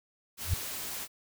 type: noise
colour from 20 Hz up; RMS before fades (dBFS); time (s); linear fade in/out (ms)
white; -38; 0.37-1.08; 50
type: tone with exponential growth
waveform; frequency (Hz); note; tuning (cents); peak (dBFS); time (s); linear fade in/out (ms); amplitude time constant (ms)
sine; 86; F2; -26; -20; 0.41-0.54; 5; 27
effects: none